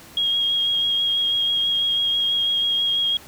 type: tone with vibrato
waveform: sine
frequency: 3272 Hz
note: G#7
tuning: 26 cents flat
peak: -18 dBFS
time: 0.17-3.17 s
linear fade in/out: 2 ms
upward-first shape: sine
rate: 6.1 Hz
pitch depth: 15 cents each way
effects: pink hiss -44 dBFS RMS until 3.27 s + high-pass 60 Hz 12 dB/octave